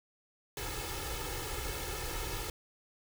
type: noise with comb filter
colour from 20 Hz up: pink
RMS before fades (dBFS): -38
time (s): 0.57-2.5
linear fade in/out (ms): 2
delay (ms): 2.3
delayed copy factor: +0.9
effects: none